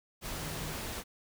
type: tone in noise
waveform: sine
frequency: 155.9 Hz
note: D#3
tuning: 4 cents sharp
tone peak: -42 dBFS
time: 0.39-0.76 s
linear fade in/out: 50 ms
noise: pink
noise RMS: -39 dBFS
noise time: 0.21-1.04 s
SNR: -6 dB
effects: none